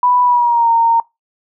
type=tone with pitch glide; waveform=sine; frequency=987.8 to 921.6 Hz; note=B5 to A#5; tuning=0 to -20 cents; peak=-9 dBFS; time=0.03-1 s; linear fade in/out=2 ms; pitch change=-120 cents; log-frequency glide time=0.23-0.7 s; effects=noise-tail reverb RT60 0.2 s tail -22 dB re dry